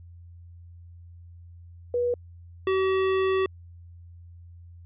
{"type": "tone pair in turn", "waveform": ["sine", "square"], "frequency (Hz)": [485.7, 380.8], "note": ["B4", "F#4"], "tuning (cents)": [-29, 50], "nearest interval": "major third", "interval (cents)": 421, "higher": "first", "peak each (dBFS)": [-22, -22], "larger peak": "neither", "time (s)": [[1.94, 2.14], [2.67, 3.46]], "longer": "second", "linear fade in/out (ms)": 2, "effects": ["added 86 Hz sine -44 dBFS peak until 4.85 s", "resampled to 8000 Hz"]}